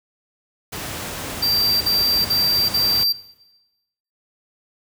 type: noise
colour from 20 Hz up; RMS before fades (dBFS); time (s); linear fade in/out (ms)
pink; -29; 0.72-3.04; 10
type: tone bursts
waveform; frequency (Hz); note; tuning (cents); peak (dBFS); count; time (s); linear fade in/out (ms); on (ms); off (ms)
square; 4699; D8; 0; -17; 4; 1.42-3.127; 10; 390; 49
effects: noise-tail reverb RT60 1.0 s tail -17 dB re dry + high-pass 60 Hz 12 dB/octave